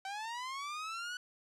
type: linear sweep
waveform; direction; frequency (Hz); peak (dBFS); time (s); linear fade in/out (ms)
sawtooth; up; 763 to 1489; -35; 0.05-1.17; 2
effects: low-pass 7000 Hz 12 dB/octave